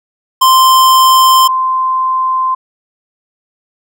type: tone pair in turn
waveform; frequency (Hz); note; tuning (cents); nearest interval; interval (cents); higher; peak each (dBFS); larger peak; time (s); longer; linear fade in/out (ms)
square / sine; 1043 / 1039.1; C6 / C6; -6 / -12; unison; 6; first; -5 / -10; first; 0.41-1.48 / 1.48-2.55; neither; 10
effects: none